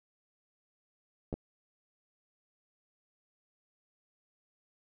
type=clicks; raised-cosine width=2 ms; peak=-23 dBFS; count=2; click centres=1.328 / 1.34 s; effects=none